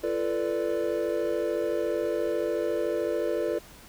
triangle chord, B half-diminished seventh, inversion second, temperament equal with one note detuned, 342 / 440 / 493.9 / 587.3 Hz, F4 / A4 / B4 / D5, -36 / 0 / 0 / 0 cents, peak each -29 dBFS, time 0.03-3.59 s, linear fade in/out 10 ms, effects pink hiss -50 dBFS RMS until 3.88 s

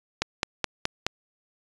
click train, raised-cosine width 0.2 ms, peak -6 dBFS, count 5, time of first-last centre 0.22-1.066 s, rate 4.73 Hz, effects resampled to 22050 Hz

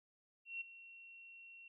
sine tone with ADSR envelope, 2728 Hz, F7, 41 cents flat, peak -39 dBFS, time 0.45-1.68 s, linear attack 160 ms, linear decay 11 ms, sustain -15 dB, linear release 3 ms, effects none

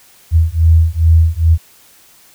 sine beating tone pair, 80.5 / 82.9 Hz, E2 / E2, -41 / +10 cents, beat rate 2.4 Hz, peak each -10 dBFS, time 0.31-1.58 s, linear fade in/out 50 ms, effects white hiss -46 dBFS RMS until 2.34 s

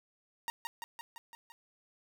sawtooth tone with echo, 932.3 Hz, A#5, in tune, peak -30 dBFS, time 0.48-0.5 s, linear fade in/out 0 ms, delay 170 ms, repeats 6, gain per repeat -3 dB, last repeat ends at 1.52 s, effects none

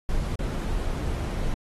brown noise with dropouts, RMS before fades -27 dBFS, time 0.09-1.54 s, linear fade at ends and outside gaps 1 ms, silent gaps 0.356-0.391 s, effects AAC 32 kbps

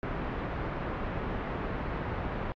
pink low-pass noise, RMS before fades -34 dBFS, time 0.03-2.52 s, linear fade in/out 0 ms, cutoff 1700 Hz, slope 12 dB/octave, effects low-pass 3000 Hz 12 dB/octave + AAC 64 kbps

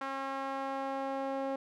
sawtooth tone with band-pass filter sweep, 270.8 Hz, C#4, 40 cents flat, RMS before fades -36 dBFS, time 0.01-1.56 s, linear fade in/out 5 ms, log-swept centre 1200 to 600 Hz, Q 1.6, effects none

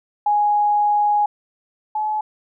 sine tone pair in turn, 830.6 / 854.9 Hz, G#5 / G#5, 0 / +50 cents, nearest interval unison, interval 50 cents, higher second, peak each -14 / -19 dBFS, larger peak first, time 0.26-1.26 / 1.95-2.21 s, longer first, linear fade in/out 5 ms, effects none

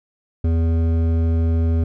triangle tone with hard clipping, 82.41 Hz, E2, in tune, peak -17 dBFS, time 0.44-1.84 s, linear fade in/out 5 ms, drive 15 dB, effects none

